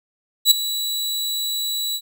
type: tone with ADSR envelope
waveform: sawtooth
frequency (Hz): 3929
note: B7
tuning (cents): -10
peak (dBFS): -4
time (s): 0.45-2.01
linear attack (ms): 61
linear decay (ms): 8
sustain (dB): -15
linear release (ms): 59
effects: none